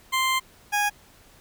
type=tone pair in turn; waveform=20% pulse; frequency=1046.5 / 825.2 Hz; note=C6 / G#5; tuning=0 / -11 cents; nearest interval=major third; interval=411 cents; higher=first; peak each=-16 dBFS; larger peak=neither; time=0.12-0.4 / 0.72-0.9 s; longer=first; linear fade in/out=20 ms; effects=pink hiss -54 dBFS RMS until 1.4 s